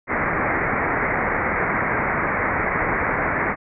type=low-pass noise; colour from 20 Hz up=white; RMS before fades=-22 dBFS; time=0.07-3.56 s; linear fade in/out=50 ms; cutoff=2200 Hz; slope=96 dB/octave; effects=none